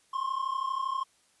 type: tone pair together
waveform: triangle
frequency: 1049 / 1081.6 Hz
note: C6 / C#6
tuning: +4 / -43 cents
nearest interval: minor second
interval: 53 cents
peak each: -30 / -30 dBFS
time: 0.13-1.04 s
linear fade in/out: 10 ms
effects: white hiss -66 dBFS RMS until 1.4 s + resampled to 24000 Hz